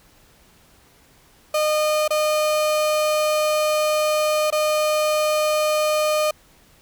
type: tone with dropouts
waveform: 35% pulse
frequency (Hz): 611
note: D#5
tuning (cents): -32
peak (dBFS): -16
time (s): 1.54-6.31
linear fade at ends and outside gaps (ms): 5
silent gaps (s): 2.079-2.105 / 4.504-4.524
effects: pink hiss -54 dBFS RMS until 6.81 s